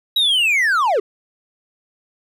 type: linear sweep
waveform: triangle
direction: down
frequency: 3893 to 370 Hz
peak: -12 dBFS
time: 0.16-1 s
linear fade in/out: 5 ms
effects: none